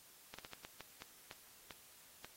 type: slowing click train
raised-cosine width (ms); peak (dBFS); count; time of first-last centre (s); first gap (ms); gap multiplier
0.2; -30; 10; 0.34-2.246; 46; 1.36
effects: white hiss -62 dBFS RMS until 2.36 s + AAC 48 kbps